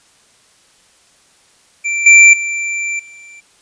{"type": "tone with level steps", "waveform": "square", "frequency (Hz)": 2349, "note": "D7", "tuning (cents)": 0, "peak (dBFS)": [-16, -3, -18, -36], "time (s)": [1.84, 3.41], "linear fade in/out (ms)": 20, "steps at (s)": [2.06, 2.33, 2.99], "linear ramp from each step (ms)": 5, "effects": ["white hiss -51 dBFS RMS until 3.61 s", "resampled to 22050 Hz"]}